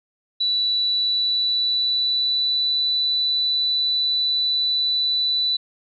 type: tone with pitch glide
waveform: sine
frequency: 3951 to 3976 Hz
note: B7 to B7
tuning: 0 to +11 cents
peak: -18 dBFS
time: 0.4-5.57 s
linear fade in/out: 10 ms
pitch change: +11 cents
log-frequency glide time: 0.93-2.84 s
effects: none